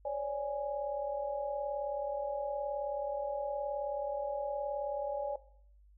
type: tone cluster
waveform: sine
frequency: 540 / 579 / 828 Hz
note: C#5 / D5 / G#5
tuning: -45 / -25 / -5 cents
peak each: -39 / -35 / -39 dBFS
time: 0.05-5.36 s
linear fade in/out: 5 ms
effects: noise-tail reverb RT60 0.6 s tail -17 dB re dry + added 50 Hz sine -58 dBFS peak until 5.97 s